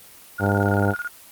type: tone with tremolo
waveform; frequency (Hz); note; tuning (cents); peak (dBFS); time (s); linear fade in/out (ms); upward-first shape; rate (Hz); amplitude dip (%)
sine; 1431; F6; +42; -24; 0.38-1.09; 10; square; 18; 80
type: harmonic tone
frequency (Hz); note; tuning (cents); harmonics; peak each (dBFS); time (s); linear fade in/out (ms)
100.5; G2; +44; 1 / 2 / 3 / 4 / 5 / 6 / 7 / 8 / 9; -21 / -24 / -26 / -27 / -28 / -29 / -29 / -30 / -31; 0.39-0.95; 50
effects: white hiss -46 dBFS RMS until 1.31 s + Opus 24 kbps